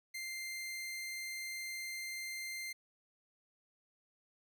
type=tone; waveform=sawtooth; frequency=2093 Hz; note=C7; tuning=in tune; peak=-37 dBFS; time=0.14-2.73 s; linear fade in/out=10 ms; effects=none